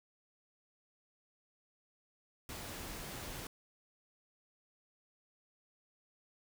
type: noise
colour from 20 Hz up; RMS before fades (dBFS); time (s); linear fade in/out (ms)
pink; -45; 2.49-3.47; 2
effects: none